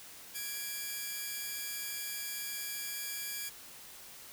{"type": "tone pair together", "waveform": "5% pulse", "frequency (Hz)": [1661.2, 2355], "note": ["G#6", "D7"], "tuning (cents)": [0, 4], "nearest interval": "tritone", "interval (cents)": 604, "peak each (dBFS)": [-30, -30], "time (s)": [0.34, 3.5], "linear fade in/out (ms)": 20, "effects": ["white hiss -51 dBFS RMS until 4.32 s"]}